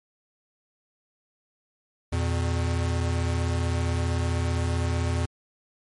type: tone pair together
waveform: square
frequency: 84.6 / 120.13 Hz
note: E2 / B2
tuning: +45 / -47 cents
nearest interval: tritone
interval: 608 cents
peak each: -25 / -30 dBFS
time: 2.12-5.26 s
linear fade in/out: 10 ms
effects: MP3 48 kbps